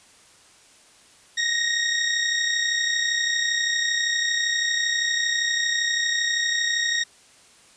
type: tone pair together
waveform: 20% pulse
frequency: 1864.7 / 1897.3 Hz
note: A#6 / A#6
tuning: 0 / +30 cents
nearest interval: unison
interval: 30 cents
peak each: -17 / -22 dBFS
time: 1.37-7.04 s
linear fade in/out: 10 ms
effects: white hiss -53 dBFS RMS until 7.76 s + resampled to 22050 Hz